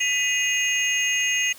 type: tone cluster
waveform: sine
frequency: 1996 / 2505 / 2834 / 6470 Hz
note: B6 / D#7 / F7 / G#8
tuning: +18 / +11 / +25 / -46 cents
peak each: -25 dBFS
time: 0-1.53 s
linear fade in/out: 10 ms
effects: tanh soft clip ceiling -12 dBFS + white hiss -46 dBFS RMS until 1.58 s